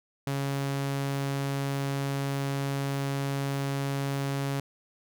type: tone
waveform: sawtooth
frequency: 138.59 Hz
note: C#3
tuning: in tune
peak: -24 dBFS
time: 0.27-4.6 s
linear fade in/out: 2 ms
effects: none